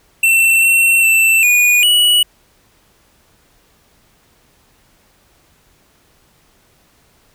square tone with pitch steps, 2691 / 2711 / 2671 / 2453 / 2934 Hz, E7 / E7 / E7 / D#7 / F#7, +35 / +48 / +22 / -25 / -15 cents, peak -9 dBFS, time 0.23-2.23 s, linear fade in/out 5 ms, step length 400 ms, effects pink hiss -54 dBFS RMS until 7.34 s

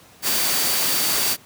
sine tone in noise, 4609 Hz, D8, 33 cents flat, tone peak -28 dBFS, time 0.22-1.37 s, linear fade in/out 50 ms, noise white, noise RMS -21 dBFS, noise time 0.22-1.37 s, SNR -10 dB, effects pink hiss -49 dBFS RMS until 1.45 s + high-pass 100 Hz 12 dB/octave

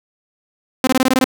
sawtooth tone bursts, 259.5 Hz, C4, 14 cents flat, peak -7 dBFS, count 8, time 0.84-1.243 s, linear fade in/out 2 ms, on 32 ms, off 21 ms, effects none

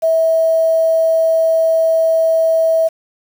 sine tone with quantisation, 650 Hz, E5, 24 cents flat, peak -10 dBFS, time 0.02-2.89 s, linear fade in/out 20 ms, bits 6, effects none

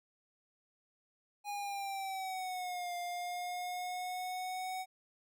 square linear two-way sweep, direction down then up, 824 to 702 to 749 Hz, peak -38 dBFS, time 1.44-4.86 s, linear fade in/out 50 ms, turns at 2.95 s, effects none

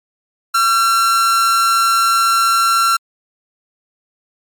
45% pulse tone with amplitude modulation, 1359 Hz, F6, 48 cents flat, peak -9 dBFS, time 0.54-2.97 s, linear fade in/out 10 ms, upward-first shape sine, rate 223 Hz, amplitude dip 45%, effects MP3 96 kbps

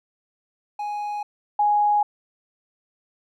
triangle / sine tone pair in turn, 830.6 / 830.6 Hz, G#5 / G#5, 0 / 0 cents, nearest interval unison, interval 0 cents, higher neither, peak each -24 / -16 dBFS, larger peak second, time 0.79-1.23 / 1.59-2.03 s, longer neither, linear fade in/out 5 ms, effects none

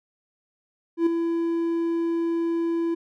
triangle tone with ADSR envelope, 334.8 Hz, E4, 27 cents sharp, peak -13 dBFS, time 0.97-2.95 s, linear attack 95 ms, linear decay 6 ms, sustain -7 dB, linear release 13 ms, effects none

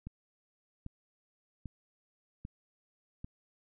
click train, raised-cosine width 5 ms, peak -29 dBFS, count 5, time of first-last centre 0.07-3.245 s, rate 1.26 Hz, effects none

